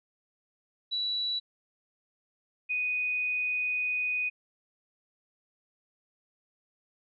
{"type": "tone pair in turn", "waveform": "sine", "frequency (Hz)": [3934, 2487], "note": ["B7", "D#7"], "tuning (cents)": [-7, -1], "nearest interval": "minor sixth", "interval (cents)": 794, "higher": "first", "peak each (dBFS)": [-28, -27], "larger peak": "second", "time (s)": [[0.91, 1.4], [2.69, 4.3]], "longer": "second", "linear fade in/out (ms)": 20, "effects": []}